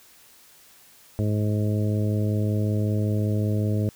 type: harmonic tone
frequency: 105.3 Hz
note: G#2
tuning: 24 cents sharp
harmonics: 1 / 2 / 3 / 4 / 5 / 6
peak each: -22 / -28 / -32 / -34 / -36 / -38 dBFS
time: 1.19-3.89 s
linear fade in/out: 0 ms
effects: white hiss -53 dBFS RMS until 3.95 s